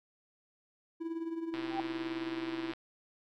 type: tone with tremolo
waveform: triangle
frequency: 329.6 Hz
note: E4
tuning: in tune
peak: -30 dBFS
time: 1-2.73 s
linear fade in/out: 20 ms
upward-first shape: triangle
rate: 19 Hz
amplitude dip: 70%
type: click train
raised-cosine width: 0.3 ms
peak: -27 dBFS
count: 154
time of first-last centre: 1.54-2.735 s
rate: 128 Hz
type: tone with exponential growth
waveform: sine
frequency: 784 Hz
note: G5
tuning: in tune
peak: -29 dBFS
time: 1.62-1.8 s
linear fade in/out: 1 ms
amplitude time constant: 37 ms
effects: none